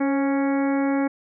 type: harmonic tone with a mistuned harmonic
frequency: 277.2 Hz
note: C#4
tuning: in tune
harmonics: 1 / 2 / 3 / 4 / 5 / 6 / 7 / 8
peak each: -20 / -28 / -31 / -37 / -37 / -38 / -40 / -38 dBFS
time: 0-1.08 s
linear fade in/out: 10 ms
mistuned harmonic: 2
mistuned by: -33 cents
effects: none